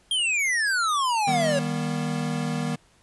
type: exponential sweep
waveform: square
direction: down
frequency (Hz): 3247 to 544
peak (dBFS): -22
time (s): 0.11-1.59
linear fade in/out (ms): 2
type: chord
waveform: square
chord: Eb augmented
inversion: none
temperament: equal with one note detuned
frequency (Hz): 155.56 / 196 / 240.9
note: Eb3 / G3 / B3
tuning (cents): 0 / 0 / -43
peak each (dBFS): -29 / -33 / -30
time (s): 1.27-2.76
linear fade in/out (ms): 10
effects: pink hiss -60 dBFS RMS until 3.02 s + resampled to 24000 Hz